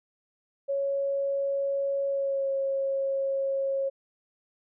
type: tone with pitch glide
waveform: sine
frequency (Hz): 554.4 to 544.6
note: C#5 to C#5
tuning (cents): 0 to -31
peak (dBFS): -25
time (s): 0.68-3.9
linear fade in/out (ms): 20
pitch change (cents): -31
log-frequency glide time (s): 2.08-2.5
effects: none